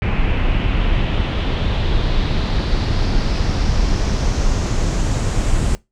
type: noise with low-pass filter sweep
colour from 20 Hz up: brown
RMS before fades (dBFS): -17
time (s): 0.02-5.75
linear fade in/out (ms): 0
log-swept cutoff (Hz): 2500 to 8100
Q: 2.9
effects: noise-tail reverb RT60 0.2 s tail -21 dB re dry